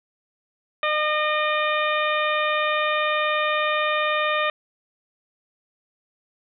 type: harmonic tone with a mistuned harmonic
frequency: 607 Hz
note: D#5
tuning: 43 cents flat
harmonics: 1 / 2 / 3 / 4 / 5 / 6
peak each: -25 / -24 / -27 / -28 / -34 / -32 dBFS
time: 0.83-4.5 s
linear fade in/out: 2 ms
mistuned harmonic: 3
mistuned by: +21 cents
effects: none